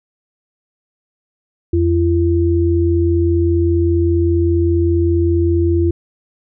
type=tone pair together; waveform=sine; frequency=85 / 340 Hz; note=F2 / F4; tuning=-46 / -46 cents; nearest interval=2 octaves; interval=2400 cents; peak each=-14 dBFS; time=1.73-5.91 s; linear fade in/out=5 ms; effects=none